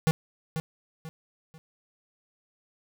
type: tone with echo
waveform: square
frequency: 160 Hz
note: D#3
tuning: 49 cents sharp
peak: -20 dBFS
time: 0.07-0.11 s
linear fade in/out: 0 ms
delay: 490 ms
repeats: 3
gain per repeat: -9 dB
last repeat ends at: 1.58 s
effects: none